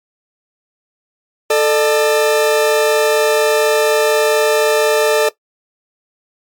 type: tone pair together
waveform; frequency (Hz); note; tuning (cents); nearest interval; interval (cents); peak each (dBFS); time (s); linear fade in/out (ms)
40% pulse; 440 / 601.4; A4 / D5; 0 / +41; perfect fourth; 541; -11 / -14; 1.5-5.29; 5
effects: noise-tail reverb RT60 0.1 s tail -17 dB re dry + MP3 96 kbps